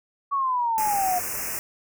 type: exponential sweep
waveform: sine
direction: down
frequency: 1134 to 708 Hz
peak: -21 dBFS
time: 0.31-1.2 s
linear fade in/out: 20 ms
type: band-stop noise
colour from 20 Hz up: white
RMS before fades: -30 dBFS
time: 0.78-1.59 s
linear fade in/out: 0 ms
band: 2700 to 5200 Hz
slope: 96 dB/octave
effects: none